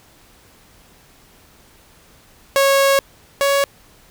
sawtooth tone pair in turn, 550 / 558.3 Hz, C#5 / C#5, -14 / +12 cents, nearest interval unison, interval 26 cents, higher second, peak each -8 / -10 dBFS, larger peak first, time 2.56-2.99 / 3.41-3.64 s, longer first, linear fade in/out 0 ms, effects pink hiss -50 dBFS RMS until 4.1 s

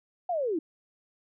sine linear sweep, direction down, 740 to 296.2 Hz, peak -26 dBFS, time 0.29-0.59 s, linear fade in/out 5 ms, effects none

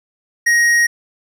triangle tone with hard clipping, 1880 Hz, A#6, 14 cents sharp, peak -12 dBFS, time 0.46-0.87 s, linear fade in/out 10 ms, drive 14 dB, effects none

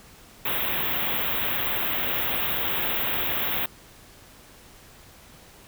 white band-stop noise, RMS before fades -26 dBFS, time 0.45-3.66 s, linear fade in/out 5 ms, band 3700 to 13000 Hz, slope 96 dB/octave, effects pink hiss -50 dBFS RMS until 5.67 s

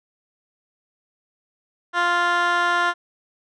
15% pulse tone with band-pass filter, 349.2 Hz, F4, in tune, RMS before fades -20 dBFS, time 1.93-2.94 s, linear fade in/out 50 ms, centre 1600 Hz, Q 1.5, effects resampled to 22050 Hz

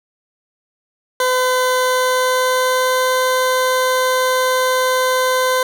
20% pulse tone with pitch glide, 508 to 512.4 Hz, B4 to C5, +49 to -36 cents, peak -9 dBFS, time 1.2-5.63 s, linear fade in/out 2 ms, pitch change +15 cents, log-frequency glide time 1.76-3.12 s, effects none

